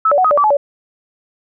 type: tone with pitch steps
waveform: sine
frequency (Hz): 1303 / 576 / 741 / 1258 / 582 / 1155 / 855 / 569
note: E6 / D5 / F#5 / D#6 / D5 / D6 / A5 / C#5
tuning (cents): -20 / -34 / +2 / +19 / -16 / -29 / -50 / +45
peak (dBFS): -9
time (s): 0.05-0.57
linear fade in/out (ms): 5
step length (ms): 65
effects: none